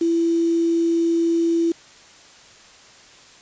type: tone with quantisation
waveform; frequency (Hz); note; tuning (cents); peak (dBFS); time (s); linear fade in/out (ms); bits
sine; 334.5; E4; +25; -16; 0.01-1.72; 5; 6
effects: white hiss -47 dBFS RMS until 3.41 s + resampled to 16000 Hz